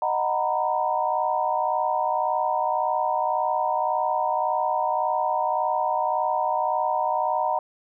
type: chord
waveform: sine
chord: B major seventh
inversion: first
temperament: just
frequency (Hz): 617.4 / 740.8 / 926 / 987.8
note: D#5 / F#5 / A#5 / B5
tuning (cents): -14 / +2 / -12 / 0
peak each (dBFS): -28 / -26 / -25 / -29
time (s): 0.02-7.59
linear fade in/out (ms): 2
effects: none